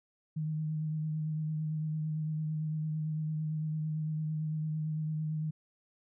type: tone with vibrato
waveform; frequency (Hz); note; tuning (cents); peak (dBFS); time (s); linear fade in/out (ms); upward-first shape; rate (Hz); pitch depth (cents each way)
sine; 155.2; D#3; -4; -31; 0.36-5.51; 10; triangle; 8.9; 26
effects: none